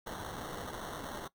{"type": "noise with sample-and-hold", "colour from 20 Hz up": "white", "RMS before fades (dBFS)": -42, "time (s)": [0.06, 1.28], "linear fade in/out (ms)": 10, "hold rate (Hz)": 2450, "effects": ["noise-tail reverb RT60 0.1 s tail -18 dB re dry"]}